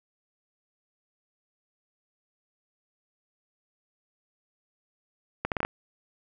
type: accelerating click train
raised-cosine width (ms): 0.5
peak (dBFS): -12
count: 6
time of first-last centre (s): 5.45-5.65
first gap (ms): 68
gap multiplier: 0.73
effects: none